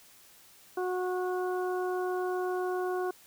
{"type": "harmonic tone", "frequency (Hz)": 365.5, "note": "F#4", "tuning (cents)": -21, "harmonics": [1, 2, 3, 4], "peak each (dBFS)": [-30, -36, -40, -42], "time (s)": [0.77, 3.11], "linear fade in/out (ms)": 5, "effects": ["white hiss -57 dBFS RMS until 3.26 s"]}